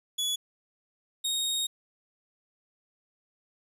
sawtooth tone pair in turn, 3400 / 3735 Hz, G#7 / A#7, +40 / +3 cents, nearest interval major second, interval 163 cents, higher second, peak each -24 dBFS, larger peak neither, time 0.18-0.36 / 1.24-1.67 s, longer second, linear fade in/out 10 ms, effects resampled to 32000 Hz + 10-bit

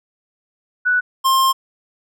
sine / square tone pair in turn, 1480 / 1060.2 Hz, F#6 / C6, 0 / +23 cents, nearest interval tritone, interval 577 cents, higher first, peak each -13 dBFS, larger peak neither, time 0.85-1.01 / 1.24-1.53 s, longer second, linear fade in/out 20 ms, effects none

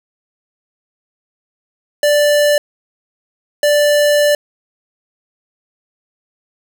square tone bursts at uneven times, 587.3 Hz, D5, in tune, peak -10 dBFS, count 2, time 2.03-2.58 / 3.63-4.35 s, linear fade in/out 2 ms, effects none

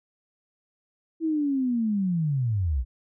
sine linear sweep, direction down, 329.6 to 55 Hz, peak -22 dBFS, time 1.2-2.85 s, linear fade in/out 50 ms, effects none

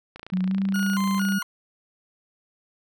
click train, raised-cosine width 0.3 ms, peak -23 dBFS, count 34, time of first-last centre 0.16-1.322 s, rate 28.4 Hz
sine tone with pitch glide, 185 to 194.65 Hz, F#3 to G3, 0 to -12 cents, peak -21 dBFS, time 0.32-1.39 s, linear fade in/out 10 ms, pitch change +88 cents, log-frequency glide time 0.43-0.57 s
40% pulse tone with vibrato, 1225 Hz, D#6, 27 cents flat, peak -27 dBFS, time 0.74-1.43 s, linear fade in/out 5 ms, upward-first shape square, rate 2.2 Hz, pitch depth 280 cents each way
effects none

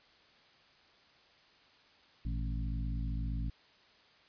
harmonic tone with a mistuned harmonic, 55.2 Hz, A1, 6 cents sharp, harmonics 1 / 2 / 3 / 4 / 5, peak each -34 / -40 / -44 / -46 / -48 dBFS, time 2.25-3.5 s, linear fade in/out 5 ms, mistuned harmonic 2, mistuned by +100 cents, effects white hiss -63 dBFS RMS until 4.28 s + resampled to 11025 Hz

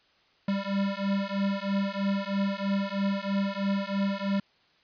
square beating tone pair, 196 / 199.1 Hz, G3 / G3, 0 / +27 cents, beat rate 3.1 Hz, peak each -30 dBFS, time 0.48-4.4 s, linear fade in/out 5 ms, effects white hiss -64 dBFS RMS until 4.83 s + resampled to 11025 Hz

